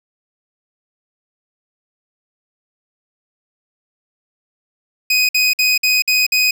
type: tone bursts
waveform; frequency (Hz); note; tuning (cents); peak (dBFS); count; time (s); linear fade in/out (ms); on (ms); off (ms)
25% pulse; 2503; D#7; +10; -8; 6; 5.1-6.51; 5; 190; 54
effects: none